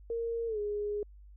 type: tone with pitch glide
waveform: sine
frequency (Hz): 462.7 to 414.6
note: A#4 to G#4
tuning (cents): -13 to -3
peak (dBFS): -31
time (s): 0.1-1.03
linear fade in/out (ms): 2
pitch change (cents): -190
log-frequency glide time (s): 0.47-0.59
effects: added 50 Hz sine -50 dBFS peak until 1.36 s

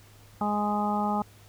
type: harmonic tone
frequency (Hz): 207.7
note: G#3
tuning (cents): 0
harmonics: 1 / 2 / 3 / 4 / 5 / 6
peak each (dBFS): -28 / -38 / -36 / -28 / -37 / -34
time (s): 0.41-1.22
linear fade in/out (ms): 2
effects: added 103 Hz sine -53 dBFS peak until 1.48 s + pink hiss -56 dBFS RMS until 1.48 s

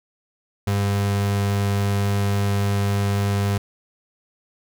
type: tone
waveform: 35% pulse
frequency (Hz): 100.4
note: G2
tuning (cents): +42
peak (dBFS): -17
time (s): 0.67-3.58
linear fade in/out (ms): 5
effects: none

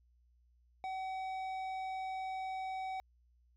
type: tone with low-pass filter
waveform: square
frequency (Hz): 758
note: F#5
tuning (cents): +42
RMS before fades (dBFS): -40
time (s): 0.84-3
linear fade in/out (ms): 0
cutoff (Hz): 3000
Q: 0.56
effects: added 60 Hz sine -66 dBFS peak until 3.56 s

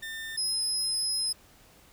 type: tone pair in turn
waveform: 30% pulse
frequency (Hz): 1800 / 5101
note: A6 / D#8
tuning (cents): +39 / +42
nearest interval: octave + tritone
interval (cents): 1803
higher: second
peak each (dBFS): -33 / -23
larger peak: second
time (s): 0.02-0.37 / 0.37-1.33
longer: second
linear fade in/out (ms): 10
effects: pink hiss -57 dBFS RMS until 1.92 s

